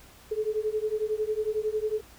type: beating tone pair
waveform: sine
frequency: 424.8 / 435.8 Hz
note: G#4 / A4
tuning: +39 / -17 cents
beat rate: 11 Hz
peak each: -29 dBFS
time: 0.31-2.01 s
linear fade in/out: 10 ms
effects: added 60 Hz sine -58 dBFS peak until 2.18 s + pink hiss -53 dBFS RMS until 2.18 s